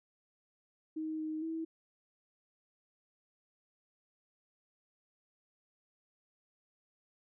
sine tone with pitch steps, 314.3 / 312.1 / 324 Hz, D#4 / D#4 / E4, +18 / +5 / -30 cents, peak -35 dBFS, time 0.96-1.65 s, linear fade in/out 10 ms, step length 230 ms, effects none

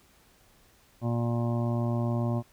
harmonic tone, 118.2 Hz, A#2, 24 cents sharp, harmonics 1 / 2 / 3 / 5 / 6 / 7 / 8 / 9, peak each -27 / -31 / -37 / -37 / -42 / -45 / -46 / -44 dBFS, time 1.01-2.43 s, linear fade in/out 50 ms, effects pink hiss -61 dBFS RMS until 2.52 s

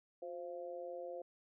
sine tone with amplitude modulation, 523.3 Hz, C5, in tune, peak -38 dBFS, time 0.22-1.22 s, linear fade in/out 5 ms, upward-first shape sine, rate 165 Hz, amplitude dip 100%, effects none

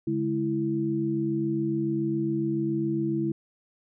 sine tone cluster, 142.3 / 209.5 / 331 Hz, C#3 / G#3 / E4, +46 / +15 / +7 cents, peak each -31 / -31 / -26 dBFS, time 0.07-3.32 s, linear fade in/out 5 ms, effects none

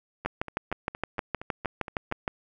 two click trains, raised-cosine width 0.5 ms, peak -22 / -12 dBFS, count 9 / 14, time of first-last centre 0.25-2.115 / 0.26-2.279 s, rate 4.29 / 6.44 Hz, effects none

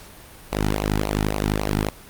sawtooth tone with flanger, 51.6 Hz, G#1, 10 cents flat, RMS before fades -23 dBFS, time 0.52-1.9 s, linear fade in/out 0 ms, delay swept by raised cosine 0.57 to 1.87 ms, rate 3.6 Hz, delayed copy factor -0.75, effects pink hiss -44 dBFS RMS until 2.09 s + Opus 48 kbps

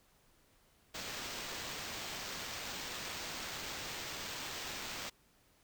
blue noise with sample-and-hold, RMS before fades -43 dBFS, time 0.94-5.1 s, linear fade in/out 10 ms, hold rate 11025 Hz, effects pink hiss -69 dBFS RMS until 5.63 s

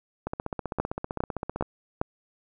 two click trains, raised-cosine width 1 ms, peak -16 / -10 dBFS, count 22 / 4, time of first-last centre 0.27-1.625 / 0.8-2.015 s, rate 15.5 / 2.47 Hz, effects none

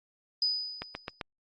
sine tone with exponential decay, 4978 Hz, D#8, in tune, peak -23 dBFS, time 0.42-1.21 s, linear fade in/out 2 ms, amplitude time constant 170 ms
click train, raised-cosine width 0.3 ms, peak -18 dBFS, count 4, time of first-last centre 0.82-1.212 s, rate 7.65 Hz
effects Opus 32 kbps

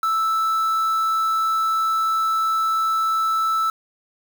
triangle tone with quantisation, 1318.5 Hz, E6, in tune, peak -16 dBFS, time 0.03-3.7 s, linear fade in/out 2 ms, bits 6, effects none

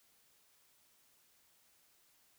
silence, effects white hiss -70 dBFS RMS until 2.38 s

